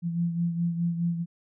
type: beating tone pair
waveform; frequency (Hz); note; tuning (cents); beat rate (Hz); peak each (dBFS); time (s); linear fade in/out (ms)
sine; 169.9 / 174.7; F3 / F3; -47 / +1; 4.8; -25 / -33; 0.02-1.26; 50
effects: none